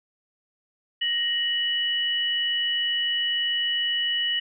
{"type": "tone pair together", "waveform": "sine", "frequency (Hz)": [1872, 2949], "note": ["A#6", "F#7"], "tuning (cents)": [7, -6], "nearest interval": "minor sixth", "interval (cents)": 787, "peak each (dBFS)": [-29, -23], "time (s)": [1.01, 4.4], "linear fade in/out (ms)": 10, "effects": []}